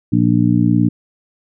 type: harmonic tone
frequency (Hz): 59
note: A#1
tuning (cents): +22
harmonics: 2 / 3 / 4 / 5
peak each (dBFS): -16 / -16 / -16 / -16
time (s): 0.12-0.89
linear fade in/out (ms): 10
effects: none